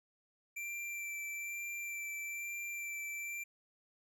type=tone with vibrato; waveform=square; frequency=2349 Hz; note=D7; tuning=in tune; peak=-40 dBFS; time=0.56-3.44 s; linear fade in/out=10 ms; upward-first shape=sine; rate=1.1 Hz; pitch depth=13 cents each way; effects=none